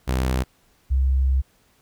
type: tone pair in turn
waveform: sawtooth / sine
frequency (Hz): 64.1 / 66.13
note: C2 / C2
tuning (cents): -35 / +19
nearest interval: minor second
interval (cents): 54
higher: second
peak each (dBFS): -16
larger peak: neither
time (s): 0.07-0.44 / 0.9-1.42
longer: second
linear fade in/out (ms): 20
effects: pink hiss -61 dBFS RMS until 1.81 s